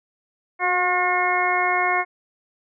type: harmonic tone with a mistuned harmonic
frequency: 360 Hz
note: F#4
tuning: 47 cents flat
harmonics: 1 / 2 / 3 / 4 / 5 / 6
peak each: -29 / -23 / -24 / -29 / -27 / -23 dBFS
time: 0.59-2.05 s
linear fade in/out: 50 ms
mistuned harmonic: 1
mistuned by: +24 cents
effects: none